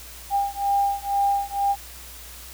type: beating tone pair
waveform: sine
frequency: 799 / 801.1 Hz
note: G5 / G5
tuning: +33 / +37 cents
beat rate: 2.1 Hz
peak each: -23 dBFS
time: 0.3-1.76 s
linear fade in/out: 50 ms
effects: added 60 Hz sine -44 dBFS peak until 2.53 s + white hiss -42 dBFS RMS until 2.53 s